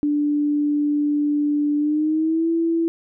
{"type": "tone with pitch glide", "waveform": "sine", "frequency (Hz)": [293.7, 331.6], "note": ["D4", "E4"], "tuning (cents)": [0, 10], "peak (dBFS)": -17, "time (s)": [0.03, 2.88], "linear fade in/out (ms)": 0, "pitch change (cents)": 210, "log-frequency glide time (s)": [1.77, 2.49], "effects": []}